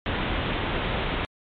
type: low-pass noise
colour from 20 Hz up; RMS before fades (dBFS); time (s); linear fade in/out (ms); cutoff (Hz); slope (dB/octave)
pink; -27; 0.06-1.25; 0; 3700; 96
effects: MP3 48 kbps